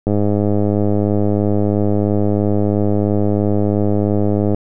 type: click train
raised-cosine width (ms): 2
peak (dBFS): -4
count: 462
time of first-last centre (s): 0.07-4.546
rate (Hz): 103
effects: none